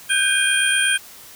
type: tone cluster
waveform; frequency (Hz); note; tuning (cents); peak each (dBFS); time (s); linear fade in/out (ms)
sine; 1531 / 1599 / 2457 / 3212 / 9130; G6 / G6 / D#7 / G7 / D9; -41 / +34 / -22 / +41 / -50; -22; 0.09-0.98; 20
effects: white hiss -42 dBFS RMS until 1.35 s